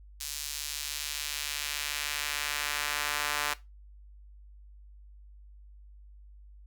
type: tone with high-pass filter sweep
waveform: sawtooth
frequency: 146.83 Hz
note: D3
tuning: in tune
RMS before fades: -34 dBFS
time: 0.2-3.54 s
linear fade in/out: 10 ms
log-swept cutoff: 5100 to 1200 Hz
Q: 0.88
effects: noise-tail reverb RT60 0.2 s tail -17 dB re dry + added 50 Hz sine -49 dBFS peak until 6.66 s